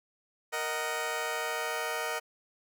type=chord; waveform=15% pulse; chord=D# minor; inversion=second; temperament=just; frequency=466.7 / 622.3 / 746.7 Hz; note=A#4 / D#5 / F#5; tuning=+2 / 0 / +16 cents; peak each=-29 / -29 / -31 dBFS; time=0.52-2.2 s; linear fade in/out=20 ms; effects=none